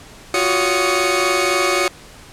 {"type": "tone cluster", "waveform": "sawtooth", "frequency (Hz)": [351.4, 375.1, 564, 1244, 2213], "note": ["F4", "F#4", "C#5", "D#6", "C#7"], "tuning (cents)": [11, 24, 30, -1, -3], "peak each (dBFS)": -18, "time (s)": [0.34, 1.88], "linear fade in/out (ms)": 2, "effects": ["pink hiss -41 dBFS RMS until 2.32 s", "low-pass 10000 Hz 12 dB/octave"]}